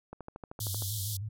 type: click train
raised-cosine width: 1 ms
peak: -28 dBFS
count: 10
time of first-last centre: 0.13-0.822 s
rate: 13 Hz
type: tone with vibrato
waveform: sine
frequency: 101.7 Hz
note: G#2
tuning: 36 cents flat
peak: -34 dBFS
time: 0.6-1.29 s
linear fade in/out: 10 ms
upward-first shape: square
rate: 6.5 Hz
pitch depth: 95 cents each way
type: band-pass noise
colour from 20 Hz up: white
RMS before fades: -38 dBFS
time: 0.6-1.17 s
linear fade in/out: 5 ms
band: 3200 to 16000 Hz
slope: 96 dB/octave
effects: none